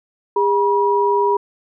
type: tone pair together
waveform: sine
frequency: 405.7 / 965 Hz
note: G#4 / B5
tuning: -41 / -40 cents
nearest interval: octave + minor third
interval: 1501 cents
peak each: -16 dBFS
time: 0.36-1.37 s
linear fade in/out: 5 ms
effects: none